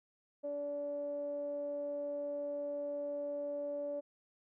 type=tone with low-pass filter; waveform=sawtooth; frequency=288.6 Hz; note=D4; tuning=30 cents flat; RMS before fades=-39 dBFS; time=0.43-4.01 s; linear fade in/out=20 ms; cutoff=590 Hz; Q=9.2; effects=none